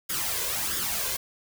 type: noise with flanger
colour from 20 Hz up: white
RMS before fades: -29 dBFS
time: 0.09-1.17 s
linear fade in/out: 10 ms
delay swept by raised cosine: 0.58 to 1.98 ms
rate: 1.5 Hz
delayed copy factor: +0.65
effects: none